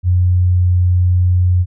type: tone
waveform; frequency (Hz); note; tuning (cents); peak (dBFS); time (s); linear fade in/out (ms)
sine; 89.9; F#2; -49; -9; 0.03-1.66; 50
effects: none